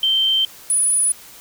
sine tone pair in turn, 3123 / 9915 Hz, G7 / D#9, -7 / -7 cents, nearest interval octave + minor sixth, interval 2000 cents, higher second, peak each -14 dBFS, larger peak neither, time 0.03-0.45 / 0.7-1.12 s, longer neither, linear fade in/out 2 ms, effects white hiss -42 dBFS RMS until 1.4 s

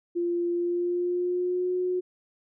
sine tone with pitch glide, 346.4 to 363.6 Hz, F4 to F#4, -14 to -30 cents, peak -24 dBFS, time 0.15-2.01 s, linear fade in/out 20 ms, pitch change +84 cents, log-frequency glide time 0.51-1.73 s, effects none

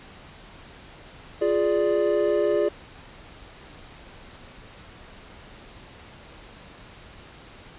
triangle chord, D diminished, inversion first, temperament equal, 349.2 / 415.3 / 587.3 Hz, F4 / Ab4 / D5, 0 / 0 / 0 cents, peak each -23 / -21 / -22 dBFS, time 1.41-2.69 s, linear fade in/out 10 ms, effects pink hiss -46 dBFS RMS until 7.78 s + resampled to 8000 Hz

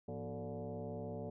sine tone with frequency modulation, 169.8 Hz, F3, 48 cents flat, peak -40 dBFS, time 0.08-1.3 s, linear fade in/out 5 ms, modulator 137 Hz, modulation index 3.6, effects none

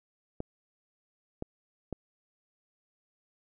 clicks, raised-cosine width 2 ms, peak -21 dBFS, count 3, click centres 0.404 / 1.424 / 1.927 s, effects none

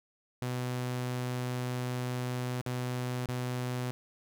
sawtooth tone with dropouts, 125 Hz, B2, 21 cents sharp, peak -28 dBFS, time 0.42-3.91 s, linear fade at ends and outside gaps 0 ms, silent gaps 2.614-2.663 / 3.26-3.288 s, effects none

